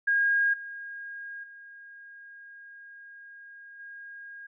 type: tone with level steps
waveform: sine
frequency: 1628 Hz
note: G#6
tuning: 35 cents flat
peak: -21 / -37 / -45 / -41 dBFS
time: 0.07-4.47 s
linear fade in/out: 10 ms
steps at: 0.53 / 1.43 / 3.79 s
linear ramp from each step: 10 ms
effects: none